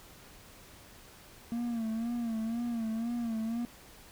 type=tone with vibrato; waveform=triangle; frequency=230 Hz; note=A#3; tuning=23 cents flat; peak=-29 dBFS; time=1.52-3.65 s; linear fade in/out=0 ms; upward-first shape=sine; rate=2 Hz; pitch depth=71 cents each way; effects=pink hiss -54 dBFS RMS until 4.11 s

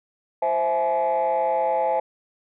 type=chord; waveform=sine; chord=C augmented; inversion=none; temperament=equal with one note detuned; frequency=523.3 / 659.3 / 849.5 Hz; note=C5 / E5 / G#5; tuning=0 / 0 / +39 cents; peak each=-23 / -23 / -21 dBFS; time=0.42-2 s; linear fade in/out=5 ms; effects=tanh soft clip ceiling -15 dBFS

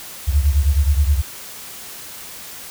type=beating tone pair; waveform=sine; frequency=69.3 / 78.8 Hz; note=C#2 / D#2; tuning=0 / +23 cents; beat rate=9.5 Hz; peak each=-14 / -18 dBFS; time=0.27-1.22 s; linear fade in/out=20 ms; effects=white hiss -35 dBFS RMS until 2.7 s

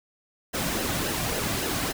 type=noise with flanger; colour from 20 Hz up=pink; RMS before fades=-28 dBFS; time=0.53-1.93 s; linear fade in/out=20 ms; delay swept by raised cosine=0.85 to 2.35 ms; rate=3.6 Hz; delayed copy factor=-0.5; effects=none

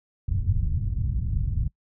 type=low-pass noise; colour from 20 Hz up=white; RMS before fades=-25 dBFS; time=0.28-1.68 s; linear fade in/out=5 ms; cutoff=110 Hz; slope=24 dB/octave; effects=noise-tail reverb RT60 0.1 s tail -24 dB re dry

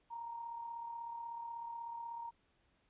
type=tone with amplitude modulation; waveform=sine; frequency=932.3 Hz; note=A#5; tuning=in tune; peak=-40 dBFS; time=0.1-2.31 s; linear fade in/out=20 ms; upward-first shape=sine; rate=36.3 Hz; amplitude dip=45%; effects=pink hiss -75 dBFS RMS until 2.89 s + resampled to 8000 Hz

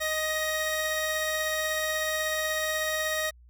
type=tone pair together; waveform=sawtooth; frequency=623 / 1885.3 Hz; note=D#5 / A#6; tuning=+2 / +19 cents; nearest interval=octave + perfect fifth; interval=1917 cents; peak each=-26 dBFS; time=0-3.31 s; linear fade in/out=20 ms; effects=added 60 Hz sine -51 dBFS peak until 3.49 s

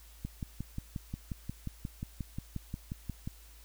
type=click train; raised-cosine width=5 ms; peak=-24 dBFS; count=18; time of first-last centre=0.25-3.275 s; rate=5.62 Hz; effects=added 54 Hz sine -53 dBFS peak until 3.64 s + white hiss -59 dBFS RMS until 3.64 s

